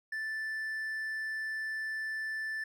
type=tone; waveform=triangle; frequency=1760 Hz; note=A6; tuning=in tune; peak=-32 dBFS; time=0.12-2.64 s; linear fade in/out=5 ms; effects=none